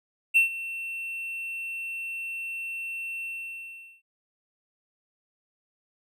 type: tone with ADSR envelope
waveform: triangle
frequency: 2700 Hz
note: E7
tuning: 41 cents sharp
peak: -13 dBFS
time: 0.34-4.02 s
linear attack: 26 ms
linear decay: 120 ms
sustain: -17 dB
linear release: 780 ms
effects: none